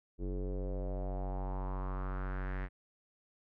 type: tone with low-pass filter sweep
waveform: square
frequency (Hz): 46.94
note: F#1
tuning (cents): +26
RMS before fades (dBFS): -37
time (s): 0.18-2.69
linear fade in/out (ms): 50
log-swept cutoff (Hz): 370 to 1900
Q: 3.6
effects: none